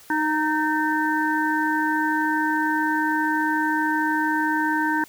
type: harmonic tone with a mistuned harmonic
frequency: 309.2 Hz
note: D#4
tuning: 11 cents flat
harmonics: 1 / 3 / 5 / 6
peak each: -24 / -24 / -25 / -30 dBFS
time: 0.1-5.04 s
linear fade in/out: 2 ms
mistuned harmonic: 6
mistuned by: -49 cents
effects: white hiss -49 dBFS RMS until 5.08 s